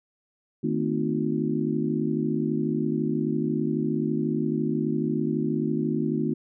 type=harmonic tone with a mistuned harmonic; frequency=51.91 Hz; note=G#1; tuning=in tune; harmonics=3 / 4 / 5 / 6 / 7; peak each=-30 / -28 / -30 / -29 / -31 dBFS; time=0.63-6.34 s; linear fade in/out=10 ms; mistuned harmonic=4; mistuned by=+140 cents; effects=none